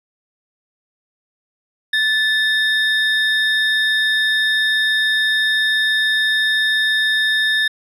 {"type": "tone pair together", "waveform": "triangle", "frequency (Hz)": [1747, 3680], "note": ["A6", "A#7"], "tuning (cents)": [-13, -23], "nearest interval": "octave + minor second", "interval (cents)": 1290, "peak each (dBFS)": [-14, -18], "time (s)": [1.93, 7.68], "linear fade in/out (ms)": 5, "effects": ["resampled to 32000 Hz"]}